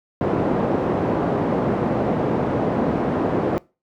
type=band-pass noise; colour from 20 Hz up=pink; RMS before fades=-21 dBFS; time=0.21-3.58 s; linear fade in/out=0 ms; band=180 to 670 Hz; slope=12 dB/octave; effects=noise-tail reverb RT60 0.3 s tail -23 dB re dry